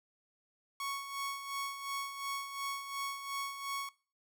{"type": "tone with tremolo", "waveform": "sawtooth", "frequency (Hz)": 1108.7, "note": "C#6", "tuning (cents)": 0, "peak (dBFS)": -31, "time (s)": [0.8, 3.89], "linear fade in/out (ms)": 2, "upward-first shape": "sine", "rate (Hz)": 2.8, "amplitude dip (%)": 60, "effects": ["noise-tail reverb RT60 0.4 s tail -21 dB re dry"]}